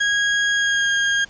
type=tone with pitch glide; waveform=35% pulse; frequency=1644 to 1621.4 Hz; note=G#6 to G#6; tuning=-18 to -42 cents; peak=-15 dBFS; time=0-1.25 s; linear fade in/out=10 ms; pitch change=-24 cents; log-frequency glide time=0.54-0.89 s; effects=pink hiss -47 dBFS RMS until 1.29 s + resampled to 16000 Hz